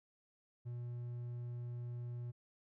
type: tone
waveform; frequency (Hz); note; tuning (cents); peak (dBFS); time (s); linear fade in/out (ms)
triangle; 120.7; B2; -39; -39; 0.65-2.32; 20
effects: none